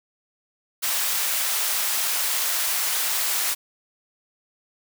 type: high-pass noise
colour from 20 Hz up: white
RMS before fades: -24 dBFS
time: 0.82-3.55 s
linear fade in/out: 20 ms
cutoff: 710 Hz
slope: 12 dB/octave
effects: none